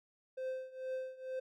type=tone with tremolo; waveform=triangle; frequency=519 Hz; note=C5; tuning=14 cents flat; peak=-33 dBFS; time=0.37-1.4 s; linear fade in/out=10 ms; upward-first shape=triangle; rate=2.2 Hz; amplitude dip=90%; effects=none